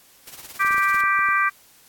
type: noise with tremolo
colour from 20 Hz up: white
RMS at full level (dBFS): -37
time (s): 0.27-1.01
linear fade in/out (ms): 2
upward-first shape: triangle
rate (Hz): 18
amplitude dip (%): 80
type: harmonic tone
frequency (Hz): 392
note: G4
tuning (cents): 0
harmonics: 3 / 4 / 5 / 6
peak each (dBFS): -20 / -22 / -24 / -26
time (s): 0.59-1.5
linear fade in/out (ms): 20
type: clicks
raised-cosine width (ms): 2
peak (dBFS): -29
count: 8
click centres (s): 0.648 / 0.708 / 0.745 / 0.781 / 0.944 / 1.038 / 1.191 / 1.288
effects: white hiss -53 dBFS RMS until 1.88 s + AAC 64 kbps